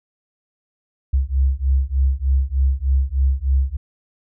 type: beating tone pair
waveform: sine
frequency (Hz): 65.5 / 68.8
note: C2 / C#2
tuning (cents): +2 / -12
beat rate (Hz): 3.3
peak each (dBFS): -18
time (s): 1.13-3.77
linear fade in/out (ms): 10
effects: none